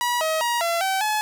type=tone with pitch steps; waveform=sawtooth; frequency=968 / 635 / 951 / 678 / 768 / 854 Hz; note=B5 / D#5 / A#5 / E5 / G5 / G#5; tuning=-35 / +35 / +34 / +49 / -36 / +48 cents; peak=-17 dBFS; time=0.01-1.21 s; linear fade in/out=0 ms; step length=200 ms; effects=none